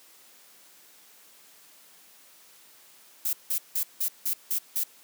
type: noise bursts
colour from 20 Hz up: violet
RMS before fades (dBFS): -27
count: 7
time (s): 3.25-4.837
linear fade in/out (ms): 5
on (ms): 81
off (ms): 170
effects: white hiss -55 dBFS RMS until 5.03 s + high-pass 200 Hz 12 dB/octave